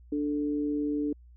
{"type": "tone pair together", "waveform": "sine", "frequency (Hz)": [293.7, 441.2], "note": ["D4", "A4"], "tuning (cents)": [0, 5], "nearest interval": "perfect fifth", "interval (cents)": 705, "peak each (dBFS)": [-27, -35], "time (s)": [0.12, 1.13], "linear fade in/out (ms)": 5, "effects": ["added 60 Hz sine -50 dBFS peak until 1.36 s"]}